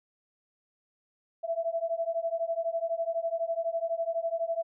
sine beating tone pair, 659.3 / 671.3 Hz, E5 / E5, 0 / +31 cents, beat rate 12 Hz, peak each -31 dBFS, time 1.43-4.63 s, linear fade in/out 20 ms, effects none

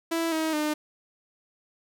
sawtooth tone with pitch steps, 330.6 / 317.9 / 302.7 Hz, E4 / D#4 / D#4, +5 / +37 / -48 cents, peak -21 dBFS, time 0.11-0.74 s, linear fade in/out 10 ms, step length 210 ms, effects none

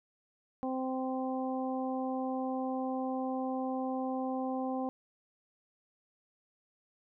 harmonic tone, 260 Hz, C4, 11 cents flat, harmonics 1 / 2 / 3 / 4, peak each -34 / -38 / -38 / -45 dBFS, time 0.63-4.89 s, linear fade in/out 0 ms, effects none

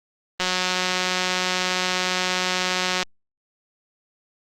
click train, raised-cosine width 0.2 ms, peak -5 dBFS, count 482, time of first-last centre 0.4-3.028 s, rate 183 Hz, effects Opus 24 kbps

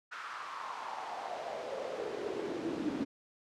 brown noise with high-pass filter sweep, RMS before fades -39 dBFS, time 0.11-3.05 s, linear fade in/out 20 ms, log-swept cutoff 1400 to 260 Hz, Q 4.9, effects low-pass 6000 Hz 12 dB/octave

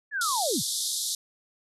sine linear sweep, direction down, 1760 to 75 Hz, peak -26 dBFS, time 0.11-0.63 s, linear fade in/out 50 ms
pink band-pass noise, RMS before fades -30 dBFS, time 0.21-1.15 s, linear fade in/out 2 ms, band 3500 to 12000 Hz, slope 96 dB/octave
effects none

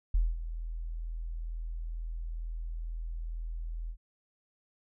sine tone with ADSR envelope, 41.09 Hz, E1, 5 cents flat, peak -21 dBFS, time 0.14-3.97 s, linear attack 7 ms, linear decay 210 ms, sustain -13 dB, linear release 75 ms, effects none

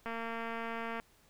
click train, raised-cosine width 0.5 ms, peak -25 dBFS, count 216, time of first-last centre 0.06-0.999 s, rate 229 Hz, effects pink hiss -66 dBFS RMS until 1.29 s

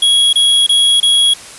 square tone bursts, 3322 Hz, G#7, in tune, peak -8 dBFS, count 4, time 0.02-1.338 s, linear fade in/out 5 ms, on 310 ms, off 26 ms, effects white hiss -33 dBFS RMS until 1.58 s + resampled to 24000 Hz

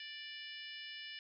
harmonic tone with a mistuned harmonic, 587.3 Hz, D5, in tune, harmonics 3 / 4 / 5 / 6 / 7 / 8 / 9, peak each -51 / -53 / -49 / -56 / -59 / -60 / -55 dBFS, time 0-1.19 s, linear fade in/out 2 ms, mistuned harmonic 9, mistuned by -22 cents, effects none

